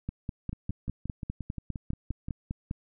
two click trains, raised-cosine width 5 ms, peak -23 / -20 dBFS, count 11 / 14, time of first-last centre 0.53-2.284 / 0.09-2.711 s, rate 5.7 / 4.96 Hz, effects none

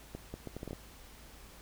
accelerating click train, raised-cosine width 2 ms, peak -27 dBFS, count 8, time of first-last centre 0.15-0.731 s, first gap 190 ms, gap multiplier 0.7, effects added 54 Hz sine -56 dBFS peak until 1.61 s + pink hiss -55 dBFS RMS until 1.61 s

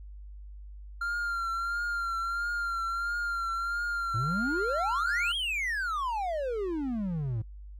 triangle tone with vibrato, 1386 Hz, F6, 14 cents flat, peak -27 dBFS, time 1.01-5.32 s, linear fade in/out 5 ms, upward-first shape triangle, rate 1.5 Hz, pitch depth 46 cents each way
triangle exponential two-way sweep, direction up then down, 104.9 to 3322 to 104.9 Hz, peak -27 dBFS, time 4.14-7.42 s, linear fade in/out 5 ms, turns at 5.36 s
effects noise-tail reverb RT60 0.1 s tail -24 dB re dry + added 50 Hz sine -42 dBFS peak until 7.79 s

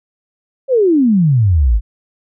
sine exponential sweep, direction down, 554.4 to 47.71 Hz, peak -8 dBFS, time 0.68-1.81 s, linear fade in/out 50 ms, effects none

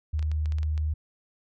sine tone, 76.7 Hz, D#2, 24 cents flat, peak -24 dBFS, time 0.13-0.94 s, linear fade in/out 10 ms
clicks, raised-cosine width 0.2 ms, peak -27 dBFS, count 8, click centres 0.193 / 0.227 / 0.316 / 0.458 / 0.522 / 0.585 / 0.631 / 0.778 s
effects none

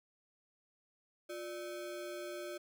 square ring-modulated tone, 472.7 Hz, A#4, 24 cents sharp, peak -39 dBFS, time 1.29-2.58 s, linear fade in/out 10 ms, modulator 119 Hz, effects none

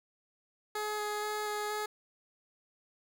15% pulse tone with vibrato, 421.2 Hz, G#4, 24 cents sharp, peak -27 dBFS, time 0.75-1.86 s, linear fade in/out 5 ms, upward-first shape square, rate 2.1 Hz, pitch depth 8 cents each way, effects 10-bit

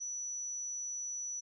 sine tone, 5920 Hz, F#8, in tune, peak -37 dBFS, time 0-1.41 s, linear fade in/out 20 ms, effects none

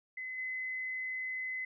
sine tone with level steps, 2033 Hz, B6, 50 cents sharp, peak -38 / -35 dBFS, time 0.17-1.65 s, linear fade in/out 5 ms, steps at 0.38 s, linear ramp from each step 2 ms, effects none

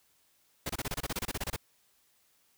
pink noise bursts, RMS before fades -34 dBFS, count 15, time 0.66-1.563 s, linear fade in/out 5 ms, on 35 ms, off 27 ms, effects white hiss -69 dBFS RMS until 2.57 s

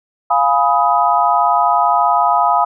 sine chord, F half-diminished seventh, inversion none, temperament equal with one note detuned, 698.5 / 830.6 / 987.8 / 1256.8 Hz, F5 / Ab5 / Cb6 / Eb6, 0 / 0 / 0 / +17 cents, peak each -16 dBFS, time 0.3-2.65 s, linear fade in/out 10 ms, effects none

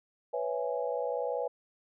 sine chord, C# minor seventh, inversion third, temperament equal, 493.9 / 554.4 / 659.3 / 830.6 Hz, B4 / C#5 / E5 / G#5, 0 / 0 / 0 / 0 cents, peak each -33 / -35 / -38 / -38 dBFS, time 0.33-1.48 s, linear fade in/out 10 ms, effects none

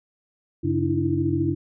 sine tone cluster, 94.7 / 138.7 / 292.5 / 318.1 / 332.1 Hz, F#2 / C#3 / D4 / D#4 / E4, +41 / +1 / -7 / +38 / +13 cents, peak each -27 / -27 / -27 / -30 / -24 dBFS, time 0.63-1.55 s, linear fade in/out 20 ms, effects none

